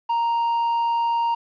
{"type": "tone", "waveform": "triangle", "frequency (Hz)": 932, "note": "A#5", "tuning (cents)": -1, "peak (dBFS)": -17, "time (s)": [0.09, 1.35], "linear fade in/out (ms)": 10, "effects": ["resampled to 11025 Hz", "9-bit"]}